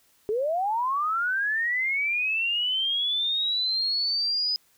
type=linear sweep; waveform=sine; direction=up; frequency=404.5 to 5020 Hz; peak=-23 dBFS; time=0.29-4.56 s; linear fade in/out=0 ms; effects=white hiss -63 dBFS RMS until 4.77 s